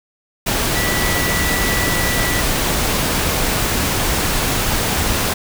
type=tone in noise; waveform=sine; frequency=1960 Hz; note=B6; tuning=14 cents flat; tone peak=-22 dBFS; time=0.75-2.41 s; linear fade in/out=10 ms; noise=pink; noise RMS=-18 dBFS; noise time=0.46-5.34 s; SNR=-7 dB; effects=none